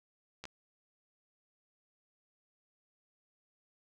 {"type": "clicks", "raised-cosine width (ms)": 0.2, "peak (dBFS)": -26, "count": 2, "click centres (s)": [0.44, 0.454], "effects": []}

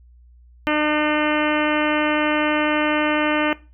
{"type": "harmonic tone", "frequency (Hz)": 302, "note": "D4", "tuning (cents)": 48, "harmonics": [1, 2, 3, 4, 5, 6, 7, 8, 9, 10], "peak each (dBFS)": [-21, -24, -26, -27, -28, -29, -29, -30, -31, -31], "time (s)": [0.67, 3.53], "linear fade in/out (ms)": 0, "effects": ["noise-tail reverb RT60 0.3 s tail -19 dB re dry", "added 60 Hz sine -46 dBFS peak until 3.73 s"]}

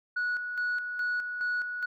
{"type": "tone with tremolo", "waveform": "sine", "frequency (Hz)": 1466, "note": "F#6", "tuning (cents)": -16, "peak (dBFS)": -25, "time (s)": [0.16, 1.86], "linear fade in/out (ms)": 10, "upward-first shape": "square", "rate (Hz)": 2.4, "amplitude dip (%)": 55, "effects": ["tanh soft clip ceiling -25 dBFS"]}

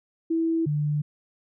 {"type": "tone pair in turn", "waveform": "sine", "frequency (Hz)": [327.7, 148.44], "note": ["E4", "D3"], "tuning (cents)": [-10, 19], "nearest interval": "octave + major second", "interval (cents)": 1371, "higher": "first", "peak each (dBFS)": [-21, -22], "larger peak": "first", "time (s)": [[0.3, 0.66], [0.66, 1.02]], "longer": "neither", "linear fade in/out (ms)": 10, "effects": []}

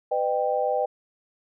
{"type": "tone cluster", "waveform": "sine", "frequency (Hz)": [501, 608, 786], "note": ["B4", "D#5", "G5"], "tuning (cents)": [25, -40, 4], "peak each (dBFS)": -26, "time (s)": [0.11, 0.86], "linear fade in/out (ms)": 10, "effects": []}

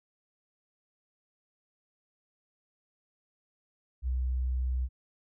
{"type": "tone", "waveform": "sine", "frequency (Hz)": 63.3, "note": "B1", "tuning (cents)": 43, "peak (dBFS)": -27, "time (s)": [4.02, 4.89], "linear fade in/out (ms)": 50, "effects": []}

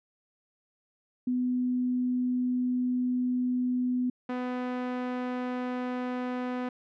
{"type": "tone pair in turn", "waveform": ["sine", "sawtooth"], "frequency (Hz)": [250, 250], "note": ["B3", "B3"], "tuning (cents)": [21, 21], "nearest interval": "unison", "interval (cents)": 0, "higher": "neither", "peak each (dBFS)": [-25, -26], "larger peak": "first", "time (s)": [[1.27, 4.1], [4.29, 6.69]], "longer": "first", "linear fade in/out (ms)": 5, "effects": ["low-pass 2000 Hz 12 dB/octave"]}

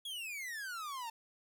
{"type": "exponential sweep", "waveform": "45% pulse", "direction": "down", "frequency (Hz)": [3392, 891], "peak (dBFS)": -40, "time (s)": [0.05, 1.1], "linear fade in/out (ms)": 5, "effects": []}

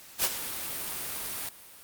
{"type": "noise with ADSR envelope", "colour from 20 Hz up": "white", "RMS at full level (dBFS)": -24, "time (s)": [0.18, 1.49], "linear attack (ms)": 58, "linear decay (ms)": 46, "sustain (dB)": -11, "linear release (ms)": 3, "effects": ["white hiss -50 dBFS RMS until 1.83 s", "Opus 48 kbps"]}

